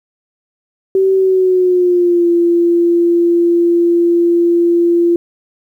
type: tone with pitch glide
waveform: sine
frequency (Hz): 382.9 to 343.1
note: G4 to F4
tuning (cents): -41 to -31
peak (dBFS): -8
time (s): 0.95-5.16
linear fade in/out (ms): 2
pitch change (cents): -190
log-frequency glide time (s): 1.14-2.28
effects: 8-bit